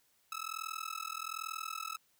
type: tone with amplitude modulation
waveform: sawtooth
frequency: 1300 Hz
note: E6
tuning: 24 cents flat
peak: -31 dBFS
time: 0.32-1.97 s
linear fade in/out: 2 ms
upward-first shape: sine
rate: 41.2 Hz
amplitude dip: 100%
effects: white hiss -72 dBFS RMS until 2.19 s